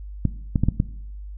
clicks, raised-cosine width 5 ms, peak -6 dBFS, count 5, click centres 0.253 / 0.558 / 0.636 / 0.686 / 0.801 s, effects noise-tail reverb RT60 0.7 s tail -17 dB re dry + added 50 Hz sine -33 dBFS peak until 1.37 s

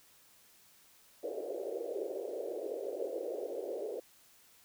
pink band-pass noise, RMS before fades -39 dBFS, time 1.23-4 s, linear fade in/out 5 ms, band 370 to 590 Hz, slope 48 dB/octave, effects white hiss -63 dBFS RMS until 4.64 s

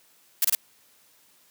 blue noise bursts, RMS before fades -21 dBFS, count 3, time 0.42-0.55 s, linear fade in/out 2 ms, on 26 ms, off 26 ms, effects white hiss -60 dBFS RMS until 1.5 s + high-pass 100 Hz 12 dB/octave

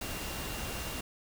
sine tone in noise, 2779 Hz, F7, 9 cents flat, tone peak -47 dBFS, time 0.01-1.01 s, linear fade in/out 5 ms, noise pink, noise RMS -38 dBFS, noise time 0.01-1.01 s, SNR -12 dB, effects none

